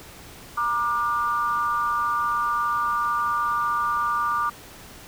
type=tone with amplitude modulation; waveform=sine; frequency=1189 Hz; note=D6; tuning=21 cents sharp; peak=-17 dBFS; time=0.57-4.5 s; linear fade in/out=10 ms; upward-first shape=sine; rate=245 Hz; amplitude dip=85%; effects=pink hiss -44 dBFS RMS until 5.07 s